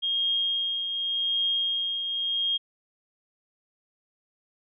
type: tone with tremolo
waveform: sine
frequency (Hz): 3241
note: G#7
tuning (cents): -43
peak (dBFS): -22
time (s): 0.02-2.58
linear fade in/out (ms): 20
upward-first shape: triangle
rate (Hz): 0.87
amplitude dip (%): 50
effects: none

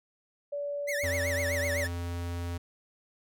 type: tone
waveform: sine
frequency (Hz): 575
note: D5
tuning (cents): -37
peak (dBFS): -31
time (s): 0.52-1.85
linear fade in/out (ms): 10
type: tone with vibrato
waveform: 45% pulse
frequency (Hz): 1950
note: B6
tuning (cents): -23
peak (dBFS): -31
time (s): 0.87-1.88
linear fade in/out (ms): 20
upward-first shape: triangle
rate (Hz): 7.9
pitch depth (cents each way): 240
type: tone with pitch glide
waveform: square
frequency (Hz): 88 to 86.44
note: F2 to F2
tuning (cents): +14 to -17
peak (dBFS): -33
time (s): 1.03-2.58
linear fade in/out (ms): 10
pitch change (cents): -31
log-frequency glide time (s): 1.3-1.7
effects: none

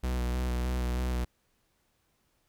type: tone with vibrato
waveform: 45% pulse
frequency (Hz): 61.74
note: B1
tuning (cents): 0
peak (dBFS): -28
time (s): 0.03-1.25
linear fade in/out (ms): 10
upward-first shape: square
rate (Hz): 3.2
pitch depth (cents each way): 23
effects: pink hiss -73 dBFS RMS until 2.48 s

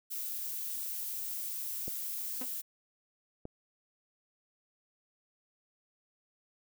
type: noise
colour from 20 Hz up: violet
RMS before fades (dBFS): -38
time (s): 0.1-2.62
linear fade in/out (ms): 20
type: clicks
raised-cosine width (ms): 2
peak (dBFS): -28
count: 2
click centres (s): 1.88 / 3.454
type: tone with exponential decay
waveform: sawtooth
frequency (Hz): 254.2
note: C4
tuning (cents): -50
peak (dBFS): -33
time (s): 2.41-2.5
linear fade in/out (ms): 5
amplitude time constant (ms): 18
effects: none

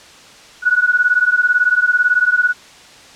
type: beating tone pair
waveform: sine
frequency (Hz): 1460 / 1478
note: F#6 / F#6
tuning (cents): -24 / -2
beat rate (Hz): 18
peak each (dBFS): -14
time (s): 0.62-2.54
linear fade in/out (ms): 50
effects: white hiss -41 dBFS RMS until 3.15 s + low-pass 6000 Hz 12 dB/octave

